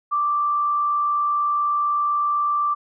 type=tone with frequency modulation; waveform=sine; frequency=1174 Hz; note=D6; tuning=1 cent flat; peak=-18 dBFS; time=0.11-2.75 s; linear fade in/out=20 ms; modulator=67.8 Hz; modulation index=0.24; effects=none